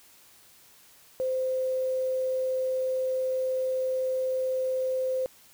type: tone with quantisation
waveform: sine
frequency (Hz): 518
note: C5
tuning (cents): -17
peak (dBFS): -25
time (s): 1.2-5.26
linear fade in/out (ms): 0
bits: 8
effects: white hiss -56 dBFS RMS until 5.53 s